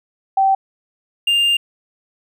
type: tone pair in turn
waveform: sine / triangle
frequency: 775 / 2802 Hz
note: G5 / F7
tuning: -20 / +5 cents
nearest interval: octave + minor seventh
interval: 2225 cents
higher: second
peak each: -11 dBFS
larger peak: neither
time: 0.37-0.55 / 1.27-1.57 s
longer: second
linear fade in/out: 5 ms
effects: none